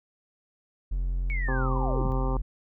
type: tone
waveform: triangle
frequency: 44.44 Hz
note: F1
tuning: 31 cents sharp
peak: -23 dBFS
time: 0.91-2.42 s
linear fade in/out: 10 ms
type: linear sweep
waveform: sine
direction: down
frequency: 2270 to 30.87 Hz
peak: -32 dBFS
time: 1.3-2.12 s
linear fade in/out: 0 ms
type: harmonic tone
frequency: 130.81 Hz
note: C3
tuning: in tune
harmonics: 1 / 2 / 3 / 4 / 6 / 7 / 8 / 9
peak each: -31 / -34 / -36 / -37 / -39 / -39 / -40 / -41 dBFS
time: 1.48-2.37 s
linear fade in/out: 2 ms
effects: none